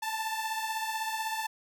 sawtooth beating tone pair, 878 / 894 Hz, A5 / A5, -4 / +27 cents, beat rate 16 Hz, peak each -29 / -33 dBFS, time 0.02-1.47 s, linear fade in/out 10 ms, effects none

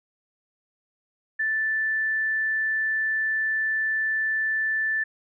sine tone, 1760 Hz, A6, in tune, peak -22 dBFS, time 1.39-5.04 s, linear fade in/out 10 ms, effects none

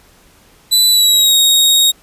sawtooth tone with pitch glide, 3981 to 3758 Hz, B7 to A#7, +13 to +13 cents, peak -5 dBFS, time 0.71-1.92 s, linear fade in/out 20 ms, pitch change -100 cents, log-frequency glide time 0.89-1.35 s, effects pink hiss -48 dBFS RMS until 2.02 s + resampled to 32000 Hz

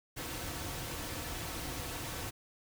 pink noise with comb filter, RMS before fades -40 dBFS, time 0.16-2.31 s, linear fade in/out 20 ms, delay 4.9 ms, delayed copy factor -0.5, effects none

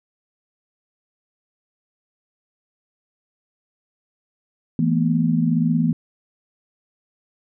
sine chord, E suspended fourth, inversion none, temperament equal with one note detuned, 164.81 / 220 / 241.7 Hz, E3 / A3 / B3, 0 / 0 / -37 cents, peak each -19 / -23 / -20 dBFS, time 4.79-5.93 s, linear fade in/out 2 ms, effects none

